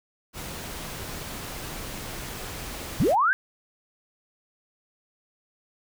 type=noise; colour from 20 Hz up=pink; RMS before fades=-36 dBFS; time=0.33-3.16 s; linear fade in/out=50 ms
type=linear sweep; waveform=sine; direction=up; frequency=102.6 to 1629 Hz; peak=-18 dBFS; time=3-3.33 s; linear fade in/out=0 ms
effects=none